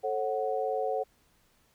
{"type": "chord", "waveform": "sine", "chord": "F# minor", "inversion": "first", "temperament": "equal with one note detuned", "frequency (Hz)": [440, 543, 740], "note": ["A4", "C#5", "F#5"], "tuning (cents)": [0, -36, 0], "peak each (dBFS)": -32, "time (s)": [0.03, 1.04], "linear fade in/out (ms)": 20, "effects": ["pink hiss -67 dBFS RMS until 1.74 s"]}